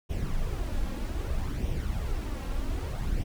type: noise with flanger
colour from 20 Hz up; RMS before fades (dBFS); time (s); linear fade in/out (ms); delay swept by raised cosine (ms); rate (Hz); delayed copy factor
brown; -30; 0.09-3.24; 20; 0.33 to 3.73; 0.63; +0.55
effects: none